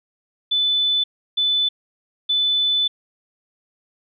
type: tone bursts at uneven times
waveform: sine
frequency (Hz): 3500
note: A7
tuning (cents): -10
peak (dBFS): -16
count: 3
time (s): 0.51-1.04 / 1.37-1.69 / 2.29-2.88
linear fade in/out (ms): 10
effects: none

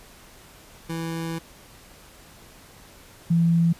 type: tone pair in turn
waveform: 25% pulse / sine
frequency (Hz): 164.81 / 167.98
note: E3 / E3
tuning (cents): 0 / +33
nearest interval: unison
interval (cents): 33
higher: second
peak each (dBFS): -24 / -16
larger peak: second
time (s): 0.89-1.39 / 3.3-3.73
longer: first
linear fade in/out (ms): 10
effects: pink hiss -49 dBFS RMS until 3.79 s + resampled to 32000 Hz

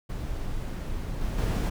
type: noise with level steps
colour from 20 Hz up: brown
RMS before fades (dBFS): -32 / -29 / -24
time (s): 0.09-1.7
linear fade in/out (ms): 10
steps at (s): 1.21 / 1.38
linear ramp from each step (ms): 2
effects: none

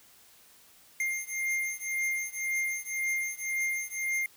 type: beating tone pair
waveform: square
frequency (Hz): 2112 / 2113.9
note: C7 / C7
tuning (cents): +16 / +17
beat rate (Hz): 1.9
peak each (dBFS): -33 / -34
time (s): 1-4.26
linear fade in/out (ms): 2
effects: white hiss -58 dBFS RMS until 4.36 s

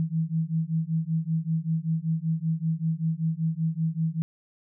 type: beating tone pair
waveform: sine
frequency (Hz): 159.2 / 164.4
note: D#3 / E3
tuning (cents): +40 / -4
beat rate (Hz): 5.2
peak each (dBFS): -27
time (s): 0-4.22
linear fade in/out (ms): 0
effects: none

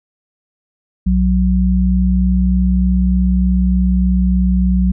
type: tone pair together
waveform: sine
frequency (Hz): 61.74 / 185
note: B1 / F#3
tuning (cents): 0 / 0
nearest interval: octave + perfect fifth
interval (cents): 1900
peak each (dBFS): -13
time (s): 1.06-4.92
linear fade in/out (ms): 10
effects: none

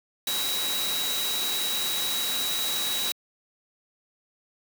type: tone in noise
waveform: sine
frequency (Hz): 3867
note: B7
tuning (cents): -37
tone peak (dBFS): -28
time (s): 0.27-3.12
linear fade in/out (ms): 2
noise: white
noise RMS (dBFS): -30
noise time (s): 0.27-3.12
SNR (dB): -1
effects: high-pass 150 Hz 12 dB/octave

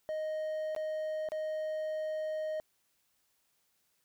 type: tone with dropouts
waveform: triangle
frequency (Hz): 622.3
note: D#5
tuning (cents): 0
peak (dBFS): -31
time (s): 0.09-2.6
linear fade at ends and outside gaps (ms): 0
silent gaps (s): 0.75-0.763 / 1.288-1.319
effects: white hiss -75 dBFS RMS until 4.04 s

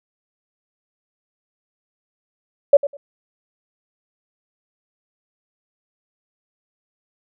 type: tone with echo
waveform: sine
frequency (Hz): 568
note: C#5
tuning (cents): +42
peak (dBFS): -4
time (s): 2.73-2.77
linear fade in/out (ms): 5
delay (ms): 100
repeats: 2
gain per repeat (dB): -15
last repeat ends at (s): 2.97
effects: none

